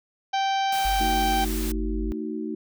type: harmonic tone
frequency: 780 Hz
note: G5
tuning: 9 cents flat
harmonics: 1 / 2 / 3 / 4 / 5 / 6 / 7 / 8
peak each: -22 / -34 / -36 / -34 / -38 / -42 / -43 / -45 dBFS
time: 0.33-1.45 s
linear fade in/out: 10 ms
type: noise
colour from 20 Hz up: white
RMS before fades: -35 dBFS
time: 0.72-1.72 s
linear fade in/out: 5 ms
type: tone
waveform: sine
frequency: 49 Hz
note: G1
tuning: in tune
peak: -26 dBFS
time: 0.85-2.12 s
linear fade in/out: 0 ms
type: chord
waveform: sine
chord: D# diminished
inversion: second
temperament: just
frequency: 224 / 311.1 / 373.4 Hz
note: A3 / D#4 / F#4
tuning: +31 / 0 / +16 cents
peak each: -32 / -31 / -34 dBFS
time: 1-2.55 s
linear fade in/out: 5 ms
effects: none